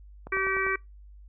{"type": "click train", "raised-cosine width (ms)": 1, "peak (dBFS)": -26, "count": 5, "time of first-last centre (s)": [0.27, 0.666], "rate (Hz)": 10.1}
{"type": "harmonic tone", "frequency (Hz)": 384.5, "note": "G4", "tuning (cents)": -33, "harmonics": [1, 3, 4, 5, 6], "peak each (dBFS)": [-31, -31, -31, -31, -31], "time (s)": [0.32, 0.76], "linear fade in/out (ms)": 5}
{"effects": ["noise-tail reverb RT60 0.2 s tail -25 dB re dry", "added 50 Hz sine -46 dBFS peak until 1.28 s"]}